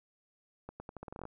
accelerating click train, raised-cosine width 1 ms, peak -29 dBFS, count 12, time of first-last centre 0.69-1.254 s, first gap 110 ms, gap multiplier 0.83, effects none

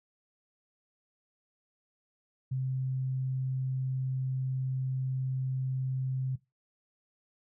sine tone, 130.81 Hz, C3, in tune, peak -29 dBFS, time 2.51-6.36 s, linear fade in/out 10 ms, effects noise-tail reverb RT60 0.2 s tail -18 dB re dry

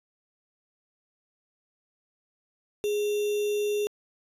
sine tone with sample-and-hold, 415.3 Hz, G#4, in tune, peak -24 dBFS, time 2.84-3.87 s, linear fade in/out 0 ms, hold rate 3150 Hz, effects resampled to 32000 Hz

